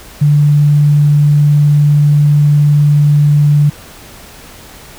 sine tone, 146.83 Hz, D3, in tune, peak -5 dBFS, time 0.21-3.7 s, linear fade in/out 10 ms, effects pink hiss -35 dBFS RMS until 4.98 s

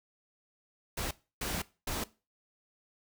pink noise bursts at uneven times, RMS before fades -35 dBFS, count 3, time 0.97-1.11 / 1.41-1.62 / 1.87-2.04 s, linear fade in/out 5 ms, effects noise-tail reverb RT60 0.3 s tail -19 dB re dry

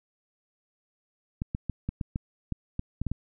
clicks, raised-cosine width 5 ms, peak -17 dBFS, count 11, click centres 1.419 / 1.549 / 1.697 / 1.89 / 2.012 / 2.159 / 2.523 / 2.794 / 3.016 / 3.067 / 3.116 s, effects none

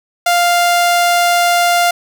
sawtooth tone, 698.5 Hz, F5, in tune, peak -6 dBFS, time 0.26-1.91 s, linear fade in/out 5 ms, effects none

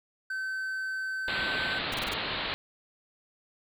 triangle tone, 1536 Hz, G6, 36 cents flat, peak -29 dBFS, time 0.3-1.79 s, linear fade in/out 5 ms
white low-pass noise, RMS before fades -33 dBFS, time 1.28-2.54 s, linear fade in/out 0 ms, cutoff 4300 Hz, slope 96 dB/octave
pink noise bursts, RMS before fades -37 dBFS, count 5, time 1.92-2.137 s, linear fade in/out 2 ms, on 21 ms, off 28 ms
effects none

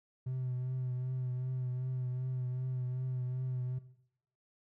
triangle tone with vibrato, 127.3 Hz, C3, 47 cents flat, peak -31 dBFS, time 0.26-3.79 s, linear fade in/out 10 ms, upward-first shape triangle, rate 2.6 Hz, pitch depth 36 cents each way, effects noise-tail reverb RT60 0.7 s tail -17 dB re dry + tanh soft clip ceiling -28 dBFS

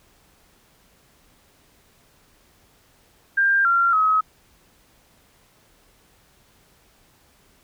sine tone with pitch steps, 1594 / 1377 / 1276 Hz, G6 / F6 / D#6, +28 / -25 / +43 cents, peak -15 dBFS, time 3.37-4.21 s, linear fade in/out 10 ms, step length 280 ms, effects pink hiss -58 dBFS RMS until 7.63 s

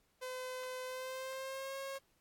sawtooth tone with pitch glide, 510 to 543.5 Hz, C5 to C#5, -44 to -34 cents, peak -37 dBFS, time 0.21-1.99 s, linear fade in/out 20 ms, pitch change +110 cents, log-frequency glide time 0.85-1.78 s, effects pink hiss -75 dBFS RMS until 2.2 s + AAC 64 kbps

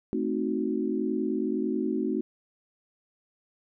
sine chord, A diminished seventh, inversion none, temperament equal, 220 / 261.6 / 311.1 / 370 Hz, A3 / C4 / Eb4 / Gb4, 0 / 0 / 0 / 0 cents, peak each -31 dBFS, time 0.13-2.21 s, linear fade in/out 0 ms, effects none

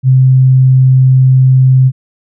sine tone, 130.4 Hz, C3, 5 cents flat, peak -3 dBFS, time 0.03-1.92 s, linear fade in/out 50 ms, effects none

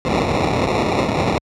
violet noise with sample-and-hold, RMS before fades -18 dBFS, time 0.05-1.38 s, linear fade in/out 0 ms, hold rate 1575 Hz, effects high-pass 60 Hz 12 dB/octave + low-pass 5000 Hz 12 dB/octave

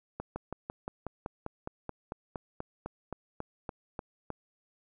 slowing click train, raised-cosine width 1 ms, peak -22 dBFS, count 19, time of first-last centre 0.2-4.303 s, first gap 160 ms, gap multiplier 1.04, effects none

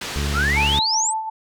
white low-pass noise, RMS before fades -30 dBFS, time 0.01-0.79 s, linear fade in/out 5 ms, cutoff 4700 Hz, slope 12 dB/octave
harmonic tone, 71.7 Hz, D2, 41 cents flat, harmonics 1 / 2 / 3 / 4 / 5 / 6, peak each -22 / -28 / -32 / -38 / -37 / -38 dBFS, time 0.16-0.79 s, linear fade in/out 0 ms
sine exponential sweep, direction up, 1240 to 8740 Hz, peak -18 dBFS, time 0.33-1.14 s, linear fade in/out 50 ms
sine tone with tremolo, 880 Hz, A5, in tune, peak -20 dBFS, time 0.56-1.3 s, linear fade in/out 10 ms, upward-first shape sine, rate 5.5 Hz, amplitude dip 55%
effects none

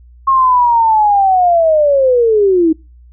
sine linear sweep, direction down, 1084 to 311.1 Hz, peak -7 dBFS, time 0.27-2.73 s, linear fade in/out 10 ms, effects noise-tail reverb RT60 0.3 s tail -26 dB re dry + added 60 Hz sine -38 dBFS peak until 3.12 s

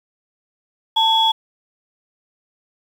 sine tone pair together, 891 / 3364 Hz, A5 / G#7, +22 / +22 cents, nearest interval octave + major seventh, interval 2300 cents, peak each -15 dBFS, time 0.96-1.32 s, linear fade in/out 10 ms, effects tanh soft clip ceiling -5 dBFS + 7-bit

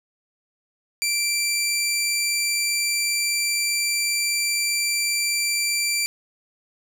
15% pulse tone, 2349 Hz, D7, in tune, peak -14 dBFS, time 1.02-6.06 s, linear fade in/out 0 ms, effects none

